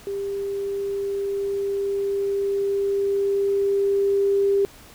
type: tone with level ramp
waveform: sine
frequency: 397.4 Hz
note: G4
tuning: 24 cents sharp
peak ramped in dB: -25 to -16 dBFS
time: 0.07-4.65 s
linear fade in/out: 0 ms
effects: pink hiss -47 dBFS RMS until 4.94 s